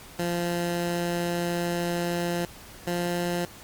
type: tone pair in turn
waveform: 15% pulse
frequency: 173.2 / 174.71 Hz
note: F3 / F3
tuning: -14 / +1 cents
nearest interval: unison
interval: 15 cents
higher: second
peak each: -19 dBFS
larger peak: neither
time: 0.19-2.45 / 2.87-3.45 s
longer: first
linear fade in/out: 2 ms
effects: pink hiss -46 dBFS RMS until 3.63 s + MP3 96 kbps